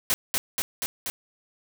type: noise with echo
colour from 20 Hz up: white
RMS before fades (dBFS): -23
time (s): 0.1-0.14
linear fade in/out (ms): 0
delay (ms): 240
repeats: 4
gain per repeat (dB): -2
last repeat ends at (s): 1.1
effects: none